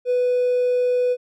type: tone with hard clipping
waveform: triangle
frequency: 495.7 Hz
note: B4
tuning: 6 cents sharp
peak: -17 dBFS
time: 0.05-1.17 s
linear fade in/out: 50 ms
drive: 4 dB
effects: none